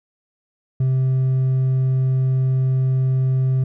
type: tone with hard clipping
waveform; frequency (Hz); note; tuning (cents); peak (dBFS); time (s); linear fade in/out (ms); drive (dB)
sine; 130.81; C3; 0; -16; 0.8-3.64; 5; 2
effects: none